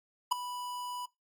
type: tone with ADSR envelope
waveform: square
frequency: 986 Hz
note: B5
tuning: 3 cents flat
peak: -22 dBFS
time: 0.31-1.06 s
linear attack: 13 ms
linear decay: 4 ms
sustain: -16 dB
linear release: 9 ms
effects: noise-tail reverb RT60 0.2 s tail -21 dB re dry + AAC 64 kbps